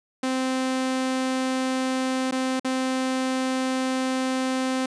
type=tone with dropouts; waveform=sawtooth; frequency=260 Hz; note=C4; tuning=11 cents flat; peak=-19 dBFS; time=0.23-4.86 s; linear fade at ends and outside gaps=5 ms; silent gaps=2.312-2.322 / 2.597-2.646 s; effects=resampled to 22050 Hz